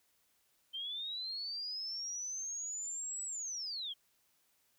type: linear two-way sweep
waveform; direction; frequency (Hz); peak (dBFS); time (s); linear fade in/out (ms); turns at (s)
sine; up then down; 3108 to 7902 to 3108; -38; 0.73-3.94; 20; 3.25
effects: white hiss -74 dBFS RMS until 4.78 s